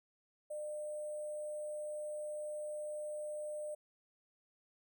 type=tone with sample-and-hold; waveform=sine; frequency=602 Hz; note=D5; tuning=43 cents sharp; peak=-39 dBFS; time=0.5-3.75 s; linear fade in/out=10 ms; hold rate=8820 Hz; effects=none